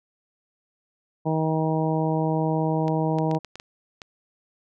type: harmonic tone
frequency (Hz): 158.5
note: D#3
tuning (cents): +32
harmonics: 1 / 2 / 3 / 4 / 5 / 6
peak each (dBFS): -24 / -27 / -29 / -30 / -31 / -32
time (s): 1.25-3.39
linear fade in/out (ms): 20
type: clicks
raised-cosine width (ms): 0.2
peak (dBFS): -21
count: 8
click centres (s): 2.881 / 3.186 / 3.313 / 3.349 / 3.447 / 3.556 / 3.599 / 4.018
effects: none